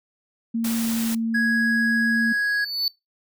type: tone with pitch glide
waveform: sine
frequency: 229 to 226.9 Hz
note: A#3 to A#3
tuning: -31 to -47 cents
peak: -21 dBFS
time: 0.54-2.33 s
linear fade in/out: 10 ms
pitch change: -16 cents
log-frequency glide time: 0.73-1.23 s
type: noise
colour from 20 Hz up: white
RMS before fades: -31 dBFS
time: 0.64-1.15 s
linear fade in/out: 5 ms
type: tone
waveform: triangle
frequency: 1661.2 Hz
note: G#6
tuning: in tune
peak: -18 dBFS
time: 1.34-2.65 s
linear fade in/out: 10 ms
type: tone with exponential growth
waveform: triangle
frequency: 4499 Hz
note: C#8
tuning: 25 cents sharp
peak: -17 dBFS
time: 2.14-2.88 s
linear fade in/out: 1 ms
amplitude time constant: 160 ms
effects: noise-tail reverb RT60 0.2 s tail -24 dB re dry